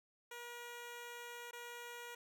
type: tone with dropouts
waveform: 10% pulse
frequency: 478.4 Hz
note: A#4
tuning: 45 cents sharp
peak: -39 dBFS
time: 0.31-2.15 s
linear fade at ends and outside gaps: 5 ms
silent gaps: 1.511-1.53 s
effects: none